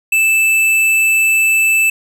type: tone with hard clipping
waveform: sine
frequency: 2637 Hz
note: E7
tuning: in tune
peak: -11 dBFS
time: 0.12-1.9 s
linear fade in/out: 5 ms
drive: 12 dB
effects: none